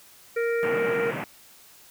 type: harmonic tone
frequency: 466.2 Hz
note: A#4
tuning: in tune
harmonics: 1 / 3 / 4 / 5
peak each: -23 / -33 / -35 / -37 dBFS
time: 0.36-1.11 s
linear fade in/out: 10 ms
type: band-pass noise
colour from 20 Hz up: pink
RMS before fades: -32 dBFS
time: 0.63-1.24 s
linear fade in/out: 0 ms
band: 130 to 2700 Hz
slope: 48 dB/octave
effects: white hiss -52 dBFS RMS until 1.9 s